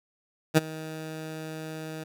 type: tone with ADSR envelope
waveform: 15% pulse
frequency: 157.8 Hz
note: D#3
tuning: 25 cents sharp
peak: -8 dBFS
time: 0.54-2.04 s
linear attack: 33 ms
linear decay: 21 ms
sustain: -21 dB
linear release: 10 ms
effects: none